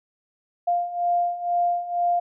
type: beating tone pair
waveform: sine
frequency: 698.5 / 700.6 Hz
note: F5 / F5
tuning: 0 / +5 cents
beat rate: 2.1 Hz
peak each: -26 / -22 dBFS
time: 0.67-2.2 s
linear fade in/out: 10 ms
effects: none